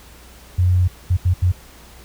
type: tone bursts at uneven times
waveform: sine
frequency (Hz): 90.4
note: F#2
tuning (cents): -40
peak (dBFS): -12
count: 4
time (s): 0.58-0.88 / 1.1-1.17 / 1.25-1.34 / 1.42-1.52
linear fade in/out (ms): 10
effects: added 60 Hz sine -45 dBFS peak until 2.04 s + pink hiss -45 dBFS RMS until 2.04 s